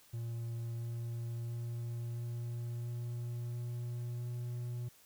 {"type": "tone with pitch steps", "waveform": "triangle", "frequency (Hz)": [116.5, 117.24, 117.99, 118.74, 119.5, 120.26, 121.03], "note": ["A#2", "A#2", "A#2", "A#2", "A#2", "B2", "B2"], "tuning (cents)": [-1, 10, 21, 32, 43, -46, -35], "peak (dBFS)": -35, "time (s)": [0.13, 4.89], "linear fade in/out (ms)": 10, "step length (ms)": 680, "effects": ["white hiss -63 dBFS RMS until 5.05 s"]}